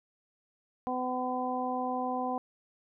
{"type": "harmonic tone", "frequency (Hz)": 252.8, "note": "B3", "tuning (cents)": 41, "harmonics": [1, 2, 3, 4], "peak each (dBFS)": [-35, -37, -33, -37], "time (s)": [0.87, 2.38], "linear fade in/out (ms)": 0, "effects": []}